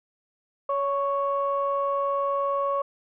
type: tone pair together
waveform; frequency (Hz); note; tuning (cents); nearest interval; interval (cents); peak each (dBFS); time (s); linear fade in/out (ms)
sine; 560.1 / 1108.7; C#5 / C#6; +18 / 0; octave; 1182; -25; 0.69-2.82; 5
effects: tanh soft clip ceiling -15 dBFS